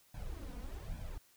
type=noise with flanger; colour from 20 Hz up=brown; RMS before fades=-43 dBFS; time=0.14-1.18 s; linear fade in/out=5 ms; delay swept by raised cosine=1.2 to 4.1 ms; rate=1.2 Hz; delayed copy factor=+0.85; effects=white hiss -67 dBFS RMS until 1.36 s